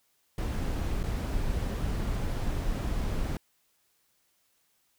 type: noise with dropouts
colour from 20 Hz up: brown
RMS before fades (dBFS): -30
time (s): 0.38-3.37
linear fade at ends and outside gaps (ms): 2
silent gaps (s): 1.031-1.038
effects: white hiss -71 dBFS RMS until 4.98 s